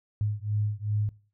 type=beating tone pair; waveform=sine; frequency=103.83 / 106.43 Hz; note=G#2 / G#2; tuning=0 / +43 cents; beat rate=2.6 Hz; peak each=-29 dBFS; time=0.21-1.09 s; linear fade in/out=0 ms; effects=noise-tail reverb RT60 0.4 s tail -21 dB re dry